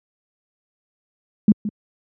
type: tone with echo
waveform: sine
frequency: 209.2 Hz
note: G#3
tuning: 13 cents sharp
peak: -8 dBFS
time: 1.48-1.52 s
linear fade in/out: 2 ms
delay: 170 ms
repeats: 1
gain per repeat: -13 dB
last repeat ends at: 1.69 s
effects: high-pass 100 Hz 12 dB/octave